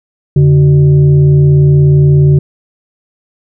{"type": "tone with frequency modulation", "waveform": "sine", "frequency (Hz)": 144, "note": "D3", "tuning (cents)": -34, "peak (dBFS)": -3, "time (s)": [0.36, 2.39], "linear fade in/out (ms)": 5, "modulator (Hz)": 231, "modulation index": 0.47, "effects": []}